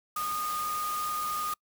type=tone in noise; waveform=sine; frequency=1228 Hz; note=D#6; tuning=23 cents flat; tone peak=-30 dBFS; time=0.16-1.54 s; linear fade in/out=5 ms; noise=white; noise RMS=-39 dBFS; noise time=0.16-1.54 s; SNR=+6 dB; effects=noise-tail reverb RT60 0.1 s tail -26 dB re dry